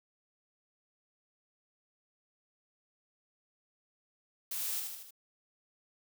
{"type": "noise with echo", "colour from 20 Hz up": "blue", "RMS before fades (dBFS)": -37, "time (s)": [4.51, 4.8], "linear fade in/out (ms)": 5, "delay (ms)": 77, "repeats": 4, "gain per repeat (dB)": -4, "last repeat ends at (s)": 5.108, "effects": []}